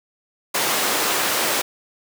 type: high-pass noise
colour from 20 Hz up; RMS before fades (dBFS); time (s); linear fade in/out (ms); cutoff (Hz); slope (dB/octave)
pink; -21; 0.54-1.62; 10; 420; 12
effects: none